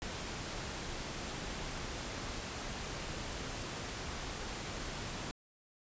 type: noise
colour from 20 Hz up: pink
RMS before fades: -41 dBFS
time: 0.02-5.31 s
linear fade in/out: 0 ms
effects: resampled to 16000 Hz